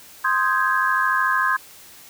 sine chord, Ab major seventh, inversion first, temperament equal, 1046.5 / 1244.5 / 1568 / 1661.2 Hz, C6 / Eb6 / G6 / Ab6, 0 / 0 / 0 / 0 cents, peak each -21 / -25 / -24 / -22 dBFS, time 0.24-1.57 s, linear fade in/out 10 ms, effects white hiss -45 dBFS RMS until 2.09 s

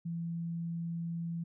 sine tone, 168.1 Hz, E3, 34 cents sharp, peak -34 dBFS, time 0.05-1.44 s, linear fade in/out 10 ms, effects none

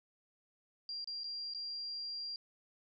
sine tone with dropouts, 4762 Hz, D8, 23 cents sharp, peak -39 dBFS, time 0.89-2.36 s, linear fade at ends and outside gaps 1 ms, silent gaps 1.044-1.074 / 1.235-1.242 / 1.537-1.547 s, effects none

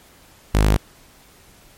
sawtooth tone, 51.9 Hz, G#1, in tune, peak -9 dBFS, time 0.54-0.77 s, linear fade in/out 10 ms, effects pink hiss -50 dBFS RMS until 1.77 s + MP3 64 kbps

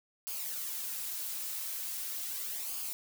blue noise with flanger, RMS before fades -38 dBFS, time 0.27-2.93 s, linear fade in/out 0 ms, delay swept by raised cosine 0.52 to 4.32 ms, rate 0.4 Hz, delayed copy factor -0.55, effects none

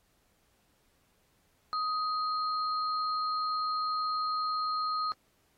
sine tone pair together, 1254 / 4218 Hz, D#6 / C8, +13 / +13 cents, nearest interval octave + major sixth, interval 2100 cents, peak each -29 / -39 dBFS, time 1.73-5.12 s, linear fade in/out 0 ms, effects pink hiss -71 dBFS RMS until 5.57 s + AAC 48 kbps

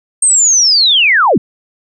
sine linear sweep, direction down, 8600 to 140 Hz, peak -6 dBFS, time 0.22-1.38 s, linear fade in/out 5 ms, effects none

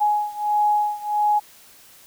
sine beating tone pair, 836 / 837.5 Hz, G#5 / G#5, +11 / +14 cents, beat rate 1.5 Hz, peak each -20 / -22 dBFS, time 0-1.4 s, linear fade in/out 20 ms, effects white hiss -49 dBFS RMS until 2.06 s

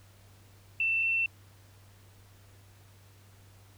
sine tone pair in turn, 2677 / 2691 Hz, E7 / E7, +26 / +35 cents, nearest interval unison, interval 9 cents, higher second, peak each -25 dBFS, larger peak neither, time 0.8-1.03 / 1.03-1.26 s, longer neither, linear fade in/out 2 ms, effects added 98 Hz sine -55 dBFS peak until 3.77 s + pink hiss -61 dBFS RMS until 3.77 s

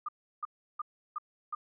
sine tone bursts, 1214 Hz, D#6, 43 cents flat, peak -32 dBFS, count 5, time 0.06-1.55 s, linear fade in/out 5 ms, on 26 ms, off 340 ms, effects none

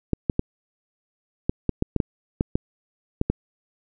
clicks, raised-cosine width 3 ms, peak -7 dBFS, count 12, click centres 0.133 / 0.298 / 0.394 / 1.495 / 1.693 / 1.824 / 1.963 / 2.002 / 2.409 / 2.555 / 3.214 / 3.3 s, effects none

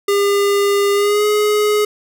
square tone with pitch glide, 403 to 419.9 Hz, G4 to G#4, +48 to +19 cents, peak -13 dBFS, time 0.08-1.85 s, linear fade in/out 5 ms, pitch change +71 cents, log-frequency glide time 0.93-1.25 s, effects none

